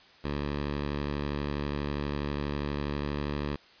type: tone with pitch glide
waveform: 10% pulse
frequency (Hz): 72.3 to 72.76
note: D2 to D2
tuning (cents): -27 to -16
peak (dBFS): -22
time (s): 0.24-3.56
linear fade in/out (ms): 5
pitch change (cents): +11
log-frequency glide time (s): 2.89-3.27
effects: white hiss -56 dBFS RMS until 3.8 s + resampled to 11025 Hz